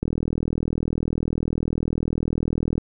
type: click train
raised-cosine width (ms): 3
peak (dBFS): -11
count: 111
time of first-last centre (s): 0.03-2.78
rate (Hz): 40
effects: none